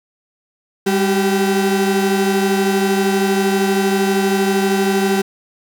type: tone pair together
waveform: 35% pulse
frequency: 198.8 / 384.9 Hz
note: G3 / G4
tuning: +25 / -32 cents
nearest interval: major seventh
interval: 1143 cents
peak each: -15 dBFS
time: 0.86-5.22 s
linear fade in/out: 10 ms
effects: 8-bit